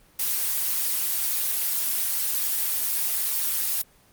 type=noise; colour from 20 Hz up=blue; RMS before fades=-25 dBFS; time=0.19-3.82 s; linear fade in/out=5 ms; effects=pink hiss -57 dBFS RMS until 4.12 s + Opus 24 kbps